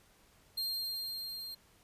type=tone with level ramp; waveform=45% pulse; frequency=4197 Hz; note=C8; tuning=5 cents sharp; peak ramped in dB=-32 to -41 dBFS; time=0.57-1.55 s; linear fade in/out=10 ms; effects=pink hiss -65 dBFS RMS until 1.83 s + resampled to 32000 Hz